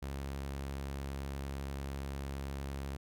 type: tone with vibrato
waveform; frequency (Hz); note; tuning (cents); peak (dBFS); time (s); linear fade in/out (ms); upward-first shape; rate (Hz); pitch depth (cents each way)
sawtooth; 68.8; C#2; -12; -34; 0.02-2.97; 10; square; 12; 8
effects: none